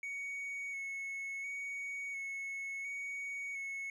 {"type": "tone with vibrato", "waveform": "triangle", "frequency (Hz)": 2217, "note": "C#7", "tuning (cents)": 0, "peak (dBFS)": -37, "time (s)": [0.03, 3.9], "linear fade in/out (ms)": 2, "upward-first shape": "square", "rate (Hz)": 0.71, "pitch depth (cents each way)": 17, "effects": ["resampled to 24000 Hz", "13-bit"]}